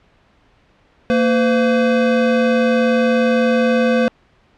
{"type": "tone pair together", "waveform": "square", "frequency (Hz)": [229.6, 508.8], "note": ["A#3", "C5"], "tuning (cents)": [-26, -48], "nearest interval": "octave + major second", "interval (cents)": 1378, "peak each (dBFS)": -16, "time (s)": [1.1, 4.08], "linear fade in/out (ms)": 0, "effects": ["pink hiss -55 dBFS RMS until 4.57 s", "low-pass 3000 Hz 12 dB/octave"]}